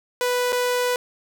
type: tone with dropouts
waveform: sawtooth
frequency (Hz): 493.9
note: B4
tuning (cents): 0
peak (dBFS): -16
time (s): 0.21-0.96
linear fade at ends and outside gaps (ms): 1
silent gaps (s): 0.523-0.528
effects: none